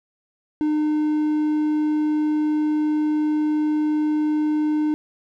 triangle tone, 303.8 Hz, D#4, 41 cents flat, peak -16 dBFS, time 0.61-4.94 s, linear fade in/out 0 ms, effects none

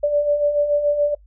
sine beating tone pair, 579 / 586 Hz, D5 / D5, -25 / -4 cents, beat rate 7 Hz, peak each -24 / -16 dBFS, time 0.03-1.15 s, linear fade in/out 10 ms, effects noise-tail reverb RT60 0.1 s tail -23 dB re dry + added 50 Hz sine -46 dBFS peak until 1.26 s

